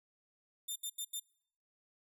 10% pulse tone bursts at uneven times, 3596 Hz, A7, 37 cents sharp, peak -30 dBFS, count 4, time 0.68-0.76 / 0.83-0.9 / 0.98-1.05 / 1.13-1.2 s, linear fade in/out 10 ms, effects noise-tail reverb RT60 0.7 s tail -26 dB re dry

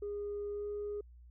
sine tone with pitch glide, 409.9 to 413 Hz, G#4 to G#4, -23 to -10 cents, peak -35 dBFS, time 0.02-1.01 s, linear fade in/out 5 ms, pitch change +13 cents, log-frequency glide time 0.51-0.66 s, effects tanh soft clip ceiling -33 dBFS + added 60 Hz sine -53 dBFS peak until 1.3 s

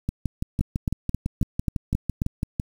two click trains, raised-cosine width 5 ms, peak -10 / -12 dBFS, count 7 / 16, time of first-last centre 0.61-2.219 / 0.09-2.598 s, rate 3.73 / 5.98 Hz, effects 7-bit

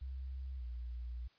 sine tone with pitch glide, 65.41 to 59.98 Hz, C2 to B1, 0 to -50 cents, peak -40 dBFS, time 0.01-1.28 s, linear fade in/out 10 ms, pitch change -150 cents, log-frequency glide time 0.57-0.63 s, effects white hiss -70 dBFS RMS until 1.38 s + resampled to 11025 Hz

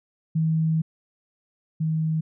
sine tone pair in turn, 160 / 158.62 Hz, D#3 / D#3, +49 / +34 cents, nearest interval unison, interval 15 cents, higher first, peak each -19 / -21 dBFS, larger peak first, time 0.35-0.82 / 1.8-2.21 s, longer first, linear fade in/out 10 ms, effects none

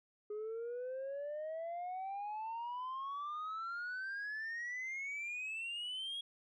sine exponential sweep, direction up, 415.3 to 3322 Hz, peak -37 dBFS, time 0.3-6.21 s, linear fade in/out 5 ms, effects tanh soft clip ceiling -38 dBFS

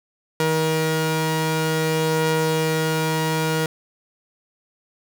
sawtooth tone pair together, 158.61 / 475.3 Hz, D#3 / A#4, +34 / +34 cents, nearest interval octave + perfect fifth, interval 1900 cents, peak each -18 dBFS, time 0.4-3.66 s, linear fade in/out 2 ms, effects none

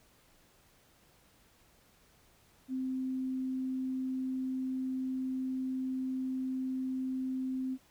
sine tone, 260.1 Hz, C4, 10 cents flat, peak -32 dBFS, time 2.68-7.78 s, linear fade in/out 50 ms, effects pink hiss -65 dBFS RMS until 7.9 s

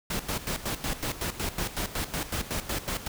pink noise with tremolo, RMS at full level -30 dBFS, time 0.1-3.08 s, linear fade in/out 5 ms, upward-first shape square, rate 5.4 Hz, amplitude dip 75%, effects none

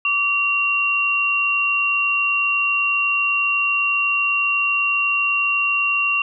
sine tone pair together, 1157.9 / 2754 Hz, D6 / F7, -25 / -25 cents, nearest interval octave + minor third, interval 1500 cents, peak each -24 / -17 dBFS, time 0.05-6.22 s, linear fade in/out 2 ms, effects none

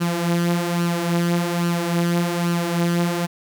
sawtooth tone with flanger, 172.1 Hz, F3, 25 cents flat, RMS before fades -21 dBFS, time 0-3.27 s, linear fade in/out 20 ms, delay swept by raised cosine 0.69 to 6.49 ms, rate 1.2 Hz, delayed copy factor +0.55, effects none

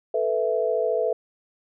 sine chord, A suspended second, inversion none, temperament equal, 440 / 493.9 / 659.3 Hz, A4 / B4 / E5, 0 / 0 / 0 cents, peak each -25 dBFS, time 0.14-1.13 s, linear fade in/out 5 ms, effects none

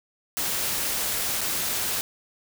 white noise with dropouts, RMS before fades -27 dBFS, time 0.37-2.01 s, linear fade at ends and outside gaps 0 ms, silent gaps 1.408-1.414 s, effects none

